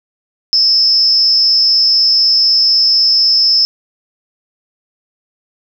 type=tone with amplitude modulation; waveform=sine; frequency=5220 Hz; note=E8; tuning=18 cents flat; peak=-4 dBFS; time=0.53-3.65 s; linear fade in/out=0 ms; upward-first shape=sine; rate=244 Hz; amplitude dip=75%; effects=7-bit